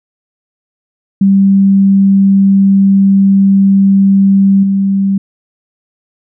sine tone with level steps, 195.7 Hz, G3, 3 cents flat, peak -4 / -8 dBFS, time 1.21-5.18 s, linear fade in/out 5 ms, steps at 4.63 s, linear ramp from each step 5 ms, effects none

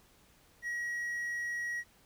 triangle tone, 1907 Hz, A#6, 39 cents sharp, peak -32 dBFS, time 0.62-1.84 s, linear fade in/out 50 ms, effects pink hiss -64 dBFS RMS until 2.05 s

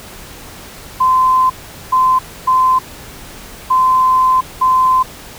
sine tone bursts at uneven times, 1031 Hz, C6, 26 cents flat, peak -8 dBFS, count 5, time 1-1.5 / 1.92-2.19 / 2.47-2.79 / 3.7-4.41 / 4.61-5.03 s, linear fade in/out 10 ms, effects pink hiss -34 dBFS RMS until 5.38 s

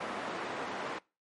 white band-pass noise, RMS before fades -38 dBFS, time 0-0.99 s, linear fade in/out 10 ms, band 210 to 1300 Hz, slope 12 dB/octave, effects noise-tail reverb RT60 0.3 s tail -23 dB re dry + MP3 48 kbps

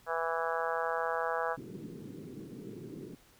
harmonic tone, 164.81 Hz, E3, in tune, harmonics 3 / 4 / 5 / 6 / 7 / 8 / 9 / 10, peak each -36 / -37 / -38 / -39 / -39 / -40 / -41 / -41 dBFS, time 0.06-1.57 s, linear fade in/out 50 ms
white band-pass noise, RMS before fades -45 dBFS, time 1.57-3.15 s, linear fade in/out 5 ms, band 110 to 410 Hz, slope 48 dB/octave
effects pink hiss -62 dBFS RMS until 3.39 s

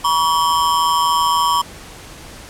square ring-modulated tone, 1046.5 Hz, C6, in tune, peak -11 dBFS, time 0.04-1.62 s, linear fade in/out 10 ms, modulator 81.8 Hz, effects pink hiss -37 dBFS RMS until 2.49 s + low-pass 11000 Hz 12 dB/octave

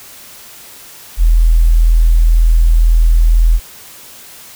sine tone, 41 Hz, E1, 9 cents flat, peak -5 dBFS, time 1.17-3.6 s, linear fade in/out 50 ms, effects white hiss -36 dBFS RMS until 4.55 s

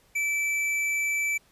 sine tone with hard clipping, 2318 Hz, D7, 23 cents flat, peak -26 dBFS, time 0.15-1.38 s, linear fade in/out 10 ms, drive 9 dB, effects pink hiss -62 dBFS RMS until 1.51 s + resampled to 32000 Hz

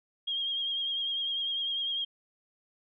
sine tone with vibrato, 3232 Hz, G#7, 48 cents flat, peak -29 dBFS, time 0.27-2.05 s, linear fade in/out 10 ms, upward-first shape sine, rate 10 Hz, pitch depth 35 cents each way, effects none

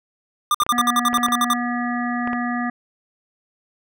square tone bursts, 1198 Hz, D6, 34 cents sharp, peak -15 dBFS, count 12, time 0.51-1.535 s, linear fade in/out 2 ms, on 35 ms, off 55 ms
clicks, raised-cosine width 0.5 ms, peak -14 dBFS, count 8, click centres 0.621 / 0.665 / 0.79 / 1.131 / 1.183 / 1.285 / 2.275 / 2.332 s
harmonic tone, 242.1 Hz, B3, 34 cents flat, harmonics 1 / 3 / 5 / 7 / 8, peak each -23 / -28 / -30 / -31 / -32 dBFS, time 0.72-2.7 s, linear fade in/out 5 ms
effects none

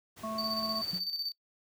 pink noise, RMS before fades -49 dBFS, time 0.16-1 s, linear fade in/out 20 ms
harmonic tone, 220 Hz, A3, in tune, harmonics 1 / 3 / 5, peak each -38 / -38 / -38 dBFS, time 0.23-0.82 s, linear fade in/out 10 ms
triangle tone with tremolo, 4578 Hz, D8, 45 cents flat, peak -30 dBFS, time 0.38-1.32 s, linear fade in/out 5 ms, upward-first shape square, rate 16 Hz, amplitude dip 55%
sine tone with exponential decay, 180 Hz, F#3, 47 cents flat, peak -33 dBFS, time 0.93-1.11 s, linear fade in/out 2 ms, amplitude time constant 37 ms
effects noise-tail reverb RT60 0.1 s tail -21 dB re dry + high-pass 80 Hz 12 dB/octave

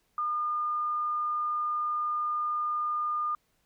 sine tone, 1213 Hz, D#6, 44 cents flat, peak -27 dBFS, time 0.18-3.35 s, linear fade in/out 2 ms, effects pink hiss -72 dBFS RMS until 3.65 s

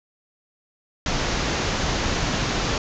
pink low-pass noise, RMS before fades -24 dBFS, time 1.06-2.78 s, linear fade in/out 2 ms, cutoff 6900 Hz, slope 96 dB/octave, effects none

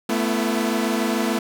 sawtooth chord, A suspended second, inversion none, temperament equal with one note detuned, 220 / 246.9 / 335.6 Hz, A3 / B3 / E4, 0 / 0 / +31 cents, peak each -19 / -21 / -22 dBFS, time 0.09-1.39 s, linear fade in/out 5 ms, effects none

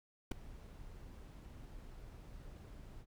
brown noise with ADSR envelope, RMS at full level -28 dBFS, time 0.31-3.06 s, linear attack 8 ms, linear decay 3 ms, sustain -24 dB, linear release 56 ms, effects none

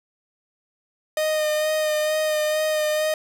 45% pulse tone with vibrato, 615 Hz, D#5, 20 cents flat, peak -20 dBFS, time 1.17-3.14 s, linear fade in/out 2 ms, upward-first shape sine, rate 2.2 Hz, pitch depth 19 cents each way, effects none

